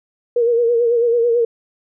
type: tone with vibrato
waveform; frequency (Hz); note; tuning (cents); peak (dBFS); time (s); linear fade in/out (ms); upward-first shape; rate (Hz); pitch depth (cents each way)
sine; 471.1; A#4; +18; -12; 0.36-1.45; 5; sine; 9.1; 51
effects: none